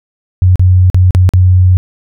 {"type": "tone with dropouts", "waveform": "sine", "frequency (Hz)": 91.6, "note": "F#2", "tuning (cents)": -17, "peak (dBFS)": -3, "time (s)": [0.42, 1.77], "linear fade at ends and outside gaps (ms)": 0, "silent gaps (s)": [[0.557, 0.595], [0.9, 0.945], [1.108, 1.149], [1.291, 1.336]], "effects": []}